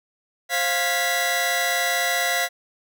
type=tone cluster; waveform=sawtooth; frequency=532 / 700 / 1661 / 1966 Hz; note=C5 / F5 / G#6 / B6; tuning=+29 / +4 / 0 / -8 cents; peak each=-27 / -21 / -26 / -20 dBFS; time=0.49-2.49 s; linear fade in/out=50 ms; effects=none